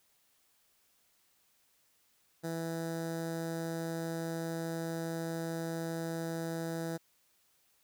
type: tone with notch filter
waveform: 15% pulse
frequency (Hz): 164.81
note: E3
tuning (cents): 0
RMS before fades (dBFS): -37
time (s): 2.43-6.98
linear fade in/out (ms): 20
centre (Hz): 2700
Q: 1
effects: white hiss -71 dBFS RMS until 7.83 s